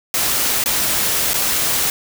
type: noise with dropouts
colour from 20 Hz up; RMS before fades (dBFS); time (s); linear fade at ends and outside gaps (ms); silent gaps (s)
white; -18; 0.14-1.9; 1; 0.639-0.659 / 1.334-1.341
effects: none